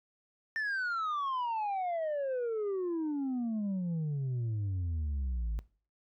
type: exponential sweep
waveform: sine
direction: down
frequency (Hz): 1801 to 51.8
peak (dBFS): -28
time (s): 0.56-5.59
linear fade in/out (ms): 0
effects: noise-tail reverb RT60 0.4 s tail -22 dB re dry + tanh soft clip ceiling -30 dBFS